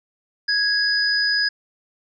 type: tone pair together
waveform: sine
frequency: 1661.2 / 4978 Hz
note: G#6 / D#8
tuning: 0 / 0 cents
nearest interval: octave + perfect fifth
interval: 1900 cents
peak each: -20 dBFS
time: 0.48-1.49 s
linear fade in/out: 10 ms
effects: none